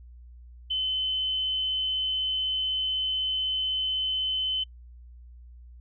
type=tone; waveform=sine; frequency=3048 Hz; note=G7; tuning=49 cents flat; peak=-25 dBFS; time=0.7-4.64 s; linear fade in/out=10 ms; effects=noise-tail reverb RT60 0.1 s tail -25 dB re dry + added 60 Hz sine -45 dBFS peak until 5.8 s